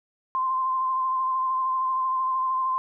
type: tone with vibrato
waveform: sine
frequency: 1042 Hz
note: C6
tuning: 7 cents flat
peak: -22 dBFS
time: 0.35-2.78 s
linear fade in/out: 0 ms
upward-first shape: sine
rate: 13 Hz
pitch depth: 23 cents each way
effects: none